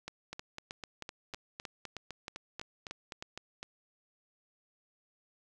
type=two click trains; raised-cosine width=0.2 ms; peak=-23 / -24 dBFS; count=11 / 14; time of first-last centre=0.08-3.225 / 0.33-3.629 s; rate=3.18 / 3.94 Hz; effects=none